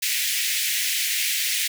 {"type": "high-pass noise", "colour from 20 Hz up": "pink", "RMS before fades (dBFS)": -24, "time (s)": [0.02, 1.68], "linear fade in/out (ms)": 10, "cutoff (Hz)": 1900, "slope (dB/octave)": 48, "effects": []}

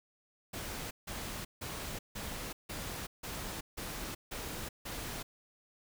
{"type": "noise bursts", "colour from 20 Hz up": "pink", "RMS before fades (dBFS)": -41, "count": 9, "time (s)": [0.53, 5.23], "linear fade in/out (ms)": 10, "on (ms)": 380, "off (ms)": 160, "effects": []}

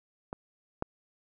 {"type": "clicks", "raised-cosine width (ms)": 1, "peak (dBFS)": [-22, -16], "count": 2, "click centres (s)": [0.329, 0.824], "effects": []}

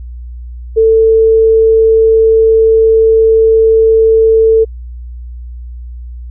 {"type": "tone", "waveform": "sine", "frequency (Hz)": 445.7, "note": "A4", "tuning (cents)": 22, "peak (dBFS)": -4, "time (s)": [0.76, 4.65], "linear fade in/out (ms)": 20, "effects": ["added 60 Hz sine -23 dBFS peak until 6.3 s"]}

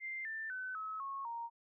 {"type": "tone with pitch steps", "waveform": "sine", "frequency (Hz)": [2092, 1779.6, 1513.8, 1287.8, 1095.5, 931.9], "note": ["C7", "A6", "F#6", "E6", "C#6", "A#5"], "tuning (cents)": [-1, 19, 39, -41, -21, -1], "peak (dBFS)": -39, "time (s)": [0, 1.5], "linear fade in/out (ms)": 50, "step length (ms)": 250, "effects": []}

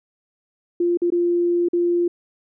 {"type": "tone with dropouts", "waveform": "sine", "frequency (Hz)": 347.5, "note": "F4", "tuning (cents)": -9, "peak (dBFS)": -16, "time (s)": [0.8, 2.08], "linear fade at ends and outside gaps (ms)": 5, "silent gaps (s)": [[0.973, 1.018], [1.103, 1.121], [1.686, 1.732]], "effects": []}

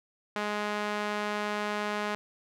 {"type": "tone with band-pass filter", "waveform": "sawtooth", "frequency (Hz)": 208.6, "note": "G#3", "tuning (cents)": 8, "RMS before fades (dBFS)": -32, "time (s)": [0.36, 2.15], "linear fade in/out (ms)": 0, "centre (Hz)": 1400, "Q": 0.65, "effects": []}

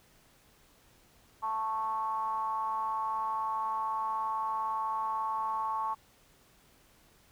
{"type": "ring-modulated tone", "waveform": "triangle", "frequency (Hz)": 110.1, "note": "A2", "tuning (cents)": 2, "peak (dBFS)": -25, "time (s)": [1.42, 5.95], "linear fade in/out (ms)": 20, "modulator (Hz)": 992, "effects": ["pink hiss -63 dBFS RMS until 7.31 s"]}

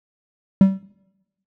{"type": "tone with exponential decay", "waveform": "triangle", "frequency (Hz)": 192.8, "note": "G3", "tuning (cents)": -28, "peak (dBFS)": -3, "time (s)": [0.61, 0.83], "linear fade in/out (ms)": 2, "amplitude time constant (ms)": 47, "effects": ["noise-tail reverb RT60 1.0 s tail -23 dB re dry"]}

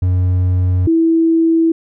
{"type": "tone pair in turn", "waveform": ["triangle", "sine"], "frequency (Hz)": [91.1, 327.8], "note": ["F#2", "E4"], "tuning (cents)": [-26, -10], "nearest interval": "octave + minor seventh", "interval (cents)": 2216, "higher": "second", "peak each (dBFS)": -9, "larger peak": "neither", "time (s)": [[0.02, 0.87], [0.87, 1.72]], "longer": "neither", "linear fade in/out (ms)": 5, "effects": []}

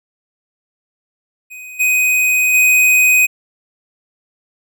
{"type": "tone with level steps", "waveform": "square", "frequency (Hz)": 2503, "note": "D#7", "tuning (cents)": 10, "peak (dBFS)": [-31, -12, -9], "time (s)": [1.5, 3.27], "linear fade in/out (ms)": 20, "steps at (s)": [1.79, 2.53], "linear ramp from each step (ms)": 20, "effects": []}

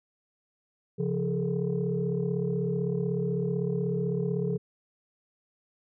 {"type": "tone cluster", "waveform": "sine", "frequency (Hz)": [136.3, 173.8, 417.9, 453.9], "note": ["C#3", "F3", "G#4", "A#4"], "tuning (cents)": [-29, -8, 11, -46], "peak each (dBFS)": [-31, -29, -31, -35], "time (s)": [0.98, 4.58], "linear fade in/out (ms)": 20, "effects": ["tanh soft clip ceiling -17 dBFS"]}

